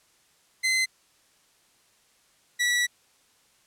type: tone pair in turn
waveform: sawtooth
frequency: 2057 / 1946.9 Hz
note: C7 / B6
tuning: -30 / -25 cents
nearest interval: minor second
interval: 95 cents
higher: first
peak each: -18 dBFS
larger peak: neither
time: 0.63-0.86 / 2.59-2.87 s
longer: second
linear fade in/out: 20 ms
effects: white hiss -63 dBFS RMS until 3.66 s + low-pass 10000 Hz 12 dB/octave